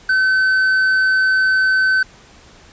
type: tone with tanh clipping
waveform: sine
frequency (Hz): 1527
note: G6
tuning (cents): -46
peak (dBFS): -13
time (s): 0.09-2.03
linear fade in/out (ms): 5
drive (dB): 5
effects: pink hiss -45 dBFS RMS until 2.72 s + resampled to 16000 Hz